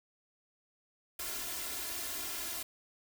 white noise with comb filter, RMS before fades -39 dBFS, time 1.19-2.63 s, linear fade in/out 5 ms, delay 2.9 ms, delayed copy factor +0.95, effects none

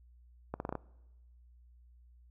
accelerating click train, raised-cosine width 1 ms, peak -22 dBFS, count 6, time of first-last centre 0.54-0.753 s, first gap 61 ms, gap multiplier 0.82, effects noise-tail reverb RT60 1.0 s tail -23 dB re dry + added 60 Hz sine -57 dBFS peak until 2.3 s

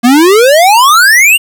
square exponential sweep, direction up, 230.7 to 2899 Hz, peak -3 dBFS, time 0.03-1.38 s, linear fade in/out 20 ms, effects 7-bit

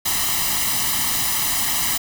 white noise with comb filter, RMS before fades -21 dBFS, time 0.05-1.98 s, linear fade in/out 10 ms, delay 1 ms, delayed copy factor +0.75, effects none

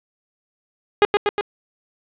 sawtooth tone with echo, 411.5 Hz, G#4, 16 cents flat, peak -6 dBFS, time 1.02-1.05 s, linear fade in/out 0 ms, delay 120 ms, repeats 3, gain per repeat -3 dB, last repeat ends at 1.41 s, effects resampled to 8000 Hz + 7-bit

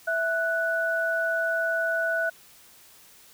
sine tone pair together, 659.3 / 1480.1 Hz, E5 / F#6, 0 / 0 cents, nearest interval octave + major second, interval 1400 cents, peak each -27 / -25 dBFS, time 0.07-2.3 s, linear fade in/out 10 ms, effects white hiss -53 dBFS RMS until 3.33 s

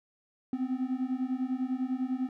triangle beating tone pair, 252.3 / 262.3 Hz, B3 / C4, +37 / +4 cents, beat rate 10 Hz, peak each -30 dBFS, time 0.53-2.29 s, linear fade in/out 2 ms, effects none

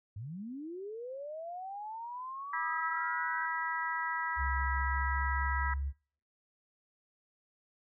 sine linear sweep, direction up, 92.5 to 1568 Hz, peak -39 dBFS, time 0.16-3.46 s, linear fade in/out 5 ms
harmonic tone, 324.6 Hz, E4, 27 cents flat, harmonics 3 / 4 / 5 / 6, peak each -37 / -38 / -39 / -38 dBFS, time 2.53-5.74 s, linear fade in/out 5 ms
sine tone with pitch glide, 68.2 to 69.39 Hz, C#2 to C#2, -28 to +2 cents, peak -32 dBFS, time 4.36-5.93 s, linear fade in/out 50 ms, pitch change +30 cents, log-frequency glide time 4.74-5.16 s
effects noise-tail reverb RT60 0.5 s tail -24 dB re dry

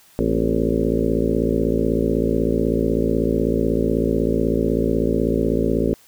harmonic tone with a mistuned harmonic, 56.1 Hz, A1, 34 cents sharp, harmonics 1 / 2 / 3 / 4 / 5 / 6 / 7 / 8 / 9 / 10, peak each -26 / -30 / -26 / -25 / -24 / -26 / -24 / -25 / -30 / -30 dBFS, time 0.19-5.94 s, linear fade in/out 0 ms, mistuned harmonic 5, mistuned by -87 cents, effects white hiss -52 dBFS RMS until 6.07 s

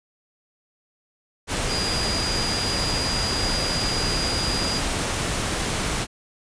sine tone in noise, 4864 Hz, D#8, 40 cents flat, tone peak -26 dBFS, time 1.67-4.82 s, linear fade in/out 50 ms, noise pink, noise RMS -25 dBFS, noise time 1.47-6.07 s, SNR -4 dB, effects resampled to 22050 Hz

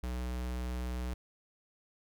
square tone, 61.74 Hz, B1, in tune, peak -35 dBFS, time 0.03-1.14 s, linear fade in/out 5 ms, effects none

